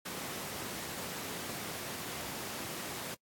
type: high-pass noise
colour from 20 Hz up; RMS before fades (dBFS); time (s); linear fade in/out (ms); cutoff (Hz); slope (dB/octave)
pink; -41; 0.05-3.15; 10; 150; 12
effects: noise-tail reverb RT60 0.1 s tail -25 dB re dry + AAC 64 kbps